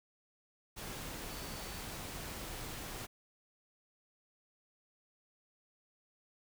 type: tone in noise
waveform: sine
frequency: 4513 Hz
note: C#8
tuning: 30 cents sharp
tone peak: -55 dBFS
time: 1.29-1.82 s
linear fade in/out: 20 ms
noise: pink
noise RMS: -44 dBFS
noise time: 0.76-3.07 s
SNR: -14 dB
effects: none

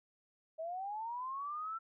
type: linear sweep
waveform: sine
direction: up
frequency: 627 to 1350 Hz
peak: -38 dBFS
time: 0.58-1.79 s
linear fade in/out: 20 ms
effects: none

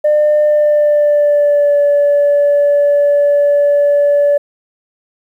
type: tone with pitch glide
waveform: sine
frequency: 600 to 576.6 Hz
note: D5 to D5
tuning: +37 to -32 cents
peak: -6 dBFS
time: 0.04-4.38 s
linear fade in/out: 10 ms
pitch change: -69 cents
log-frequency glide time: 0.45-1.79 s
effects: tanh soft clip ceiling -5 dBFS + 8-bit

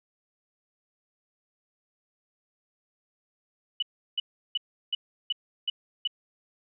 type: tone bursts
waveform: sine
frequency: 2960 Hz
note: F#7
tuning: in tune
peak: -24 dBFS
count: 7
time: 3.8-6.075 s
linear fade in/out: 5 ms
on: 25 ms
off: 350 ms
effects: none

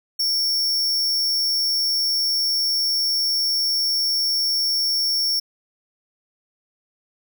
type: tone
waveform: 45% pulse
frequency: 5470 Hz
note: F8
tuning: 37 cents flat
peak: -19 dBFS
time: 0.19-5.4 s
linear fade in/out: 10 ms
effects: none

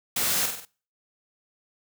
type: noise with echo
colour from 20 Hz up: white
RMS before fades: -26 dBFS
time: 0.16-0.46 s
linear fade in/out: 5 ms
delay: 48 ms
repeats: 4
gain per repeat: -5 dB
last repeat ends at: 0.652 s
effects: noise-tail reverb RT60 0.4 s tail -23 dB re dry + high-pass 80 Hz 12 dB/octave

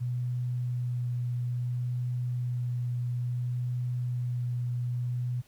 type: tone with vibrato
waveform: sine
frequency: 122.9 Hz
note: B2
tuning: 8 cents flat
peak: -28 dBFS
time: 0-5.42 s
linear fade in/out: 20 ms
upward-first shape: sine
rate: 0.59 Hz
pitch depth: 10 cents each way
effects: pink hiss -62 dBFS RMS until 5.47 s

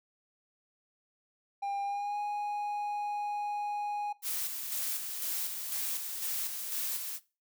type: tone with pitch glide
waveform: triangle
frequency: 800 to 827.3 Hz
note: G5 to G#5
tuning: +35 to -7 cents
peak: -30 dBFS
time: 1.62-4.13 s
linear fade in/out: 10 ms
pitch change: +58 cents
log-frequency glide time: 1.83-2.18 s
type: noise with tremolo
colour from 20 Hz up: blue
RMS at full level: -34 dBFS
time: 4.22-7.2 s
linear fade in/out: 50 ms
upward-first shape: square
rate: 2 Hz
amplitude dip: 40%
effects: noise-tail reverb RT60 0.3 s tail -19 dB re dry

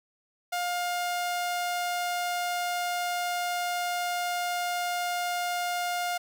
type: tone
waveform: sawtooth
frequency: 708 Hz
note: F5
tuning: 23 cents sharp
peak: -24 dBFS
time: 0.52-6.18 s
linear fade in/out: 10 ms
effects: none

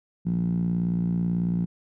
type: tone with band-pass filter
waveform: 10% pulse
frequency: 58.27 Hz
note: A#1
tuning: in tune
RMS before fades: -25 dBFS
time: 0.25-1.66 s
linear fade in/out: 20 ms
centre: 170 Hz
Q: 5.3
effects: none

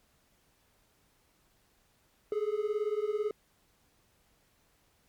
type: beating tone pair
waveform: triangle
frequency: 413.2 / 431.2 Hz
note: G#4 / A4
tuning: -9 / -35 cents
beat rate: 18 Hz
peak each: -30 dBFS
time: 2.32-3.31 s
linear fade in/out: 2 ms
effects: pink hiss -69 dBFS RMS until 5.08 s + MP3 96 kbps

